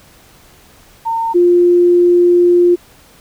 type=tone pair in turn; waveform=sine; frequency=911 / 351.4 Hz; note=A#5 / F4; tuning=-40 / +11 cents; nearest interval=octave + major third; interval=1649 cents; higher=first; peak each=-14 / -6 dBFS; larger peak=second; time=1.05-1.34 / 1.34-2.76 s; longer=second; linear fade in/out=20 ms; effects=pink hiss -45 dBFS RMS until 3.2 s